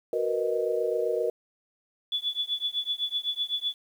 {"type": "chord", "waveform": "sine", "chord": "B major seventh", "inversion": "second", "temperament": "equal", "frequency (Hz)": [370, 466.2, 493.9, 622.3], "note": ["F#4", "A#4", "B4", "D#5"], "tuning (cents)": [0, 0, 0, 0], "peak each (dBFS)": [-32, -27, -32, -31], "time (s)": [0.13, 1.3], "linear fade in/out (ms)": 2}
{"type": "tone with tremolo", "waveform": "sine", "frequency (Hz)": 3439, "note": "A7", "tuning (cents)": -40, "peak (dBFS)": -23, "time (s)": [2.12, 3.74], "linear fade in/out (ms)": 2, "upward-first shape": "triangle", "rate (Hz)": 7.9, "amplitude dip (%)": 100}
{"effects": ["9-bit"]}